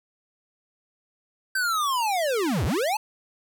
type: linear two-way sweep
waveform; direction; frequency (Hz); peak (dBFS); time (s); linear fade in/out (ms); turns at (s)
square; down then up; 1568 to 62 to 896; -23; 1.55-2.97; 5; 2.65
effects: none